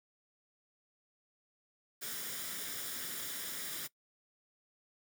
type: noise with comb filter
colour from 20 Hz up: white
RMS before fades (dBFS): -41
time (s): 2.01-3.88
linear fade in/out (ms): 20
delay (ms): 0.57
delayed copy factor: +0.55
effects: noise-tail reverb RT60 0.1 s tail -20 dB re dry + high-pass 150 Hz 12 dB/octave